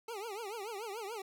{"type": "tone with vibrato", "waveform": "25% pulse", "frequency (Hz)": 427.4, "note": "G#4", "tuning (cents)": 50, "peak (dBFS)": -36, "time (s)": [0.08, 1.22], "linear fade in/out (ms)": 5, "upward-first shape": "triangle", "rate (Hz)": 6.9, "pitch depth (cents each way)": 220, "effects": []}